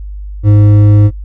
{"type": "tone with hard clipping", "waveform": "sine", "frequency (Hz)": 103.83, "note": "G#2", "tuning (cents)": 0, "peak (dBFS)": -5, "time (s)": [0.43, 1.11], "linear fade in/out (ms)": 50, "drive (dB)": 8, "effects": ["noise-tail reverb RT60 0.1 s tail -18 dB re dry", "added 50 Hz sine -21 dBFS peak until 1.24 s"]}